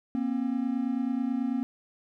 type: tone pair together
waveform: triangle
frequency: 238.5 / 267.7 Hz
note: A#3 / C4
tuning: +40 / +40 cents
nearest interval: major second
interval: 200 cents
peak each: -27 dBFS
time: 0.15-1.63 s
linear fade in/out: 0 ms
effects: none